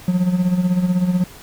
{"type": "tone with tremolo", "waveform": "triangle", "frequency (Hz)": 180.5, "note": "F#3", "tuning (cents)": -43, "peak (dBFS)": -10, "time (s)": [0.08, 1.24], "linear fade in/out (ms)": 2, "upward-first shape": "sine", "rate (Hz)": 16, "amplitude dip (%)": 65, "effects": ["pink hiss -41 dBFS RMS until 1.42 s"]}